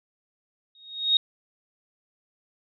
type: tone with exponential growth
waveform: sine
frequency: 3741 Hz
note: A#7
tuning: 5 cents sharp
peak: -14 dBFS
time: 0.75-1.17 s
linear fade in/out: 2 ms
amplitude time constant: 90 ms
effects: none